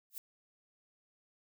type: noise with exponential growth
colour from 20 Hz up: violet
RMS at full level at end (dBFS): -38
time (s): 0.1-0.18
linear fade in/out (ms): 0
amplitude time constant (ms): 17
effects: none

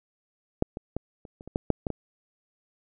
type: clicks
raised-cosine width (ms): 2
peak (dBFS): -8 / -21 / -16 / -30 / -30 / -27 / -12 / -7 / -15 / -17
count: 10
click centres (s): 0.624 / 0.771 / 0.966 / 1.252 / 1.409 / 1.476 / 1.559 / 1.703 / 1.868 / 1.903
effects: none

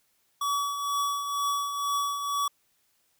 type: tone with tremolo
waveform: square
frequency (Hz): 1138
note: C#6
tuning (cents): +45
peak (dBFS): -25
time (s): 0.41-2.48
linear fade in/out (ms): 5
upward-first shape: triangle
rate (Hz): 2.1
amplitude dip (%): 55
effects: white hiss -70 dBFS RMS until 3.19 s

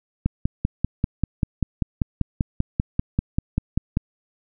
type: click train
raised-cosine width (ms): 5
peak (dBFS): -7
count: 20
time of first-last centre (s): 0.26-3.971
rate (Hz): 5.12
effects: none

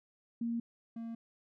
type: tone pair in turn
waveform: sine / triangle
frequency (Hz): 233.1 / 229.2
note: A#3 / A#3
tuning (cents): 0 / -29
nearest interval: unison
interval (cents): 29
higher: first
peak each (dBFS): -32 / -37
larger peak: first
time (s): 0.41-0.6 / 0.96-1.15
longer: neither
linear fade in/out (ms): 5
effects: none

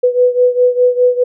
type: beating tone pair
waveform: sine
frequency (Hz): 494.2 / 499.1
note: B4 / B4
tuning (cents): +1 / +18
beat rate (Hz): 4.9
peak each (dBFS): -10 / -13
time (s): 0.03-1.24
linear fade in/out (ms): 10
effects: none

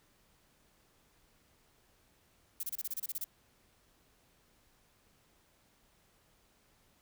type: noise bursts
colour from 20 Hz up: violet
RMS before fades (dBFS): -37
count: 11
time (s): 2.6-3.243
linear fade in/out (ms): 5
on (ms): 33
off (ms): 28
effects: pink hiss -69 dBFS RMS until 7.01 s

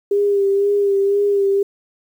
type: tone with vibrato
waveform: sine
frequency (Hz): 400.6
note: G4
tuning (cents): +38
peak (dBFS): -13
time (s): 0.11-1.63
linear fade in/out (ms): 5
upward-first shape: sine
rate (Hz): 2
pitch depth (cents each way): 30
effects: 8-bit

